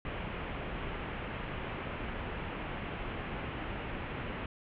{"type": "low-pass noise", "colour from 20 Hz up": "pink", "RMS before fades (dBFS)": -39, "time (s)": [0.05, 4.46], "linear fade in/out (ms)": 2, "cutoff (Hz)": 3000, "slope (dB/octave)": 48, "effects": []}